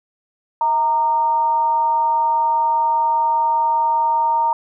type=tone with amplitude modulation; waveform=sine; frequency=925 Hz; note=A#5; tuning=14 cents flat; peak=-12 dBFS; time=0.61-4.53 s; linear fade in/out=2 ms; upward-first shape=sine; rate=280 Hz; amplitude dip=45%; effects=none